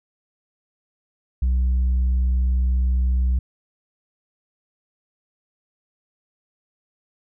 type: tone with tanh clipping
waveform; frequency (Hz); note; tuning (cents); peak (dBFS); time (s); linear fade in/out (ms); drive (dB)
triangle; 62.9; B1; +32; -17; 1.42-3.39; 5; 7
effects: none